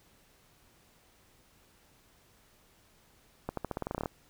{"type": "accelerating click train", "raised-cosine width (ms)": 1, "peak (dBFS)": -19, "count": 13, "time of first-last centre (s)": [3.49, 4.058], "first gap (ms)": 83, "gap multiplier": 0.89, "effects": ["pink hiss -64 dBFS RMS until 4.29 s"]}